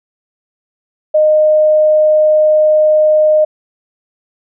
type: tone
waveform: sine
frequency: 615 Hz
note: D#5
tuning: 20 cents flat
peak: -6 dBFS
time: 1.14-3.45 s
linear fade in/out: 10 ms
effects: none